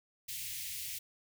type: band-stop noise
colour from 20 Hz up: white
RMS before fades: -41 dBFS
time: 0.28-0.99 s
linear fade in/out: 10 ms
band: 140 to 2000 Hz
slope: 48 dB/octave
effects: none